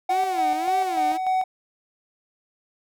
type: tone with vibrato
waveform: sawtooth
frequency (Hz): 342.7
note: F4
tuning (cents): -33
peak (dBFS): -26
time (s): 0.09-1.18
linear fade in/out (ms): 20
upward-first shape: sine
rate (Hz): 1.8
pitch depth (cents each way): 220
type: tone with tremolo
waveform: triangle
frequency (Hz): 749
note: F#5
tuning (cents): +21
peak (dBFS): -17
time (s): 0.09-1.44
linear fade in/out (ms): 5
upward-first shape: square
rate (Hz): 3.4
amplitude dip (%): 45
effects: none